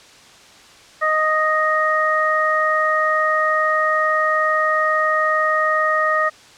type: harmonic tone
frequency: 622.3 Hz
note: D#5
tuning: in tune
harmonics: 1 / 2 / 3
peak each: -21 / -18 / -20 dBFS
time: 1.01-6.3 s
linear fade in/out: 20 ms
effects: white hiss -45 dBFS RMS until 6.57 s + low-pass 6000 Hz 12 dB/octave